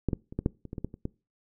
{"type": "clicks", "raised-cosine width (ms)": 3, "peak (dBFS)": [-13, -14, -28, -16, -11, -28, -24, -22, -18, -29, -18], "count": 11, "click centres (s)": [0.087, 0.132, 0.325, 0.39, 0.461, 0.653, 0.731, 0.782, 0.846, 0.941, 1.054], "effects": ["noise-tail reverb RT60 0.3 s tail -23 dB re dry"]}